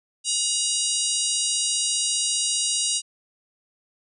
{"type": "harmonic tone", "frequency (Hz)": 955, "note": "A#5", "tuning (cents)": 42, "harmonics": [3, 4, 5, 6, 7, 8, 9, 10], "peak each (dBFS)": [-30, -30, -30, -30, -30, -30, -30, -30], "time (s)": [0.24, 3.02], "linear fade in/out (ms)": 50, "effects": []}